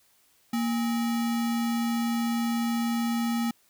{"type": "tone with sample-and-hold", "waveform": "sine", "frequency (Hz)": 233.1, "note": "A#3", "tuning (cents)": 0, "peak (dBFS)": -24, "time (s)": [0.53, 3.51], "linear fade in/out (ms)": 5, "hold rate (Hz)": 1050, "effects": ["white hiss -64 dBFS RMS until 3.69 s"]}